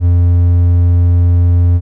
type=tone; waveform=triangle; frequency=87.31 Hz; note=F2; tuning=in tune; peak=-4 dBFS; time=0-1.81 s; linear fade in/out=50 ms; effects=none